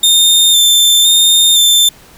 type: tone with vibrato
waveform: sawtooth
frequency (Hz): 3600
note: A7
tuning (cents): +39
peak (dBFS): -3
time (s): 0.03-1.89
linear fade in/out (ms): 5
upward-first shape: square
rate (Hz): 0.98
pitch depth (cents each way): 20
effects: pink hiss -41 dBFS RMS until 2.17 s